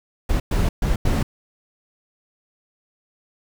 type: noise bursts at uneven times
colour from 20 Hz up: brown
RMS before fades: -19 dBFS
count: 4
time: 0.29-0.4 / 0.51-0.69 / 0.82-0.96 / 1.05-1.23 s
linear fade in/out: 5 ms
effects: none